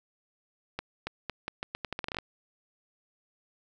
accelerating click train, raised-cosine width 0.3 ms, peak -17 dBFS, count 15, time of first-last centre 0.79-2.187 s, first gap 280 ms, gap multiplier 0.81, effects none

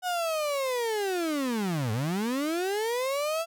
35% pulse linear two-way sweep, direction down then up, 739 to 103.83 to 675 Hz, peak -25 dBFS, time 0.02-3.46 s, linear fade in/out 50 ms, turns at 1.92 s, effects none

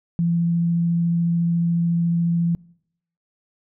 sine tone with vibrato, 169.7 Hz, F3, 49 cents flat, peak -17 dBFS, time 0.19-2.55 s, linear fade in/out 0 ms, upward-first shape triangle, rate 14 Hz, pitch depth 9 cents each way, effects noise-tail reverb RT60 0.7 s tail -24 dB re dry

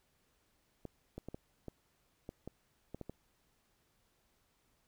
clicks, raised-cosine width 2 ms, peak -30 dBFS, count 10, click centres 0.853 / 1.18 / 1.286 / 1.345 / 1.683 / 2.291 / 2.476 / 2.946 / 3.013 / 3.096 s, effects pink hiss -75 dBFS RMS until 4.87 s

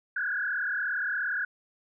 sine tone with frequency modulation, 1565 Hz, G6, 3 cents flat, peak -27 dBFS, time 0.16-1.45 s, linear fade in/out 5 ms, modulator 37.1 Hz, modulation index 3.3, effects none

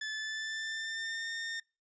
sawtooth tone with pitch glide, 1738 to 1821.2 Hz, A6 to A#6, -22 to -41 cents, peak -32 dBFS, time 0.01-1.6 s, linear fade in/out 5 ms, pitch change +81 cents, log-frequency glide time 0.12-1.3 s, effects noise-tail reverb RT60 0.3 s tail -25 dB re dry + resampled to 16000 Hz

